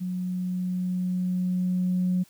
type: tone with level ramp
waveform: sine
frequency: 182 Hz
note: F#3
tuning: 28 cents flat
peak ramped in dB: -27 to -20 dBFS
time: 0-2.24 s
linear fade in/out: 20 ms
effects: tanh soft clip ceiling -17 dBFS + white hiss -58 dBFS RMS until 2.29 s